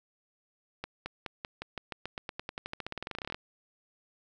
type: accelerating click train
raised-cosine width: 0.3 ms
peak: -20 dBFS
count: 30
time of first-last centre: 0.84-3.345 s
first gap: 220 ms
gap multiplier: 0.92
effects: none